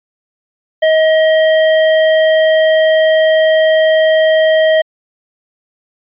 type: tone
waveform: square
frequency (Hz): 633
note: D#5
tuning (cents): +30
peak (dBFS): -8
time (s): 0.82-4.82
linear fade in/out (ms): 10
effects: resampled to 8000 Hz